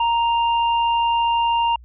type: tone with hard clipping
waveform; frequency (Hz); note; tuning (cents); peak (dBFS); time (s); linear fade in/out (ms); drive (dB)
triangle; 932.3; A#5; 0; -18; 0-1.76; 5; 15
effects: added 60 Hz sine -41 dBFS peak until 1.84 s + resampled to 8000 Hz